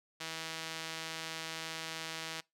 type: tone with band-pass filter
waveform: sawtooth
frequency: 161.6 Hz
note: E3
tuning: 34 cents flat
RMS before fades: -42 dBFS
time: 0.2-2.41 s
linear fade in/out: 10 ms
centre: 4000 Hz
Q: 0.76
effects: noise-tail reverb RT60 0.2 s tail -24 dB re dry